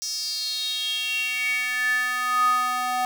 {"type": "tone with high-pass filter sweep", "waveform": "square", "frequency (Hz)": 249.5, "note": "B3", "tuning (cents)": 18, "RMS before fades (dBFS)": -25, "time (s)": [0.02, 3.05], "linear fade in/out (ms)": 0, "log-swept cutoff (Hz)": [5600, 860], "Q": 7.9, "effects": []}